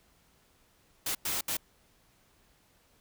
white noise bursts at uneven times, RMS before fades -32 dBFS, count 3, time 1.06-1.15 / 1.25-1.41 / 1.48-1.57 s, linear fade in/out 5 ms, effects pink hiss -66 dBFS RMS until 3 s

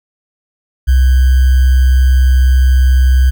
sine tone with sample-and-hold, 64.4 Hz, C2, 27 cents flat, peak -5 dBFS, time 0.87-3.31 s, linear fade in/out 20 ms, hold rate 1575 Hz, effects none

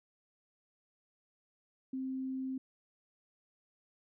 sine tone, 262.5 Hz, C4, 6 cents sharp, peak -35 dBFS, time 1.93-2.58 s, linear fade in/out 5 ms, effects none

